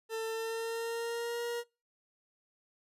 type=tone with pitch glide; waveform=40% pulse; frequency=447.1 to 473.7 Hz; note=A4 to A#4; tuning=+28 to +28 cents; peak=-33 dBFS; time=0.09-1.64 s; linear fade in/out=50 ms; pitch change=+100 cents; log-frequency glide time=0.28-1.43 s; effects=noise-tail reverb RT60 0.3 s tail -25 dB re dry + resampled to 32000 Hz

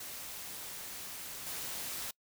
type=noise with level steps; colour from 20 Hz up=white; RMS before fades=-44 / -40 dBFS; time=0-2.11 s; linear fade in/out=5 ms; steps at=1.46 s; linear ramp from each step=10 ms; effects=noise-tail reverb RT60 0.1 s tail -25 dB re dry

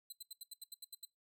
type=tone bursts; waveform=15% pulse; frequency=4045 Hz; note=B7; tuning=41 cents sharp; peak=-39 dBFS; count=10; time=0.1-1.052 s; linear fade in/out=5 ms; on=25 ms; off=78 ms; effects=noise-tail reverb RT60 0.2 s tail -21 dB re dry

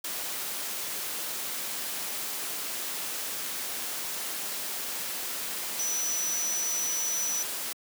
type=tone in noise; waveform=sine; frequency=5930 Hz; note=F#8; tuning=3 cents sharp; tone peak=-28 dBFS; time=5.79-7.43 s; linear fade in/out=5 ms; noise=white; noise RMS=-34 dBFS; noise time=0.04-7.73 s; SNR=+3 dB; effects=high-pass 200 Hz 12 dB/octave

